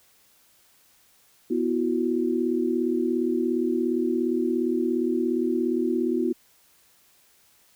sine chord, B suspended fourth, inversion none, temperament equal with one note detuned, 246.9 / 329.6 / 366.8 Hz, B3 / E4 / F#4, 0 / 0 / -15 cents, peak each -26 dBFS, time 1.5-6.33 s, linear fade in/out 10 ms, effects white hiss -60 dBFS RMS until 7.75 s

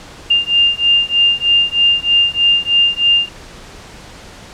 sine beating tone pair, 2801 / 2804.2 Hz, F7 / F7, +4 / +6 cents, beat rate 3.2 Hz, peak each -13 dBFS, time 0.3-3.29 s, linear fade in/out 10 ms, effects pink hiss -36 dBFS RMS until 4.53 s + low-pass 7000 Hz 12 dB/octave

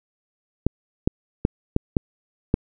clicks, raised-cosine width 3 ms, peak -4 dBFS, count 6, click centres 0.666 / 1.075 / 1.451 / 1.764 / 1.968 / 2.541 s, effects none

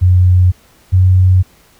sine tone pair in turn, 90.7 / 92.45 Hz, F#2 / F#2, -34 / -1 cents, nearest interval unison, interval 33 cents, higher second, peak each -5 dBFS, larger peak neither, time 0.01-0.52 / 0.92-1.43 s, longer neither, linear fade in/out 20 ms, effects pink hiss -48 dBFS RMS until 1.79 s

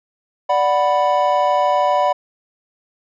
triangle chord, B minor, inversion first, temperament equal, 587.3 / 740 / 987.8 Hz, D5 / F#5 / B5, 0 / 0 / 0 cents, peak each -16 dBFS, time 0.49-2.13 s, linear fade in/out 10 ms, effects resampled to 16000 Hz

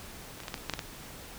clicks, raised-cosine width 0.2 ms, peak -24 / -27 / -19 / -16 / -30 / -13 / -13 / -16 dBFS, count 8, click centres 0.403 / 0.435 / 0.482 / 0.542 / 0.578 / 0.697 / 0.737 / 0.792 s, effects pink hiss -46 dBFS RMS until 1.38 s

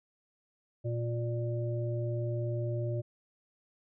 harmonic tone, 118.1 Hz, A#2, 23 cents sharp, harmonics 1 / 3 / 5, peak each -31 / -39 / -39 dBFS, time 0.84-3.02 s, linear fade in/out 20 ms, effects none

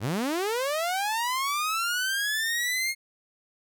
sawtooth linear sweep, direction up, 87.31 to 2156 Hz, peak -22 dBFS, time 0-2.95 s, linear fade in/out 50 ms, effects none

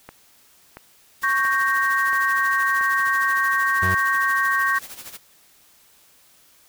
click train, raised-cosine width 0.5 ms, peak -22 dBFS, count 5, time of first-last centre 0.09-2.811 s, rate 1.47 Hz
white noise with tremolo, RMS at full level -36 dBFS, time 1.21-5.18 s, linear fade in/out 20 ms, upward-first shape sine, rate 13 Hz, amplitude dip 70%
sine chord, G diminished, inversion second, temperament equal, 1108.7 / 1568 / 1864.7 Hz, Db6 / G6 / Bb6, 0 / 0 / 0 cents, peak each -22 dBFS, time 1.23-4.79 s, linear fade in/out 10 ms
35% pulse tone, 92.5 Hz, F#2, in tune, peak -21 dBFS, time 3.82-3.95 s, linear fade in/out 10 ms
effects white hiss -55 dBFS RMS until 6.68 s

